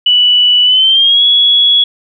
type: tone with pitch glide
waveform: sine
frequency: 2960 to 3361 Hz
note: F#7 to G#7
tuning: 0 to +20 cents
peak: -5 dBFS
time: 0.06-1.84 s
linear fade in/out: 5 ms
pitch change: +220 cents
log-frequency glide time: 0.64-1.24 s
effects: none